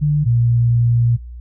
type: tone pair in turn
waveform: sine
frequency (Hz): 148.5 / 118.48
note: D3 / A#2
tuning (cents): +20 / +29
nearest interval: major third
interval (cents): 391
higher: first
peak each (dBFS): -12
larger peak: neither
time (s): 0.01-0.25 / 0.25-1.17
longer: second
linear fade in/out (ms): 20
effects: noise-tail reverb RT60 0.1 s tail -17 dB re dry + added 60 Hz sine -30 dBFS peak until 1.4 s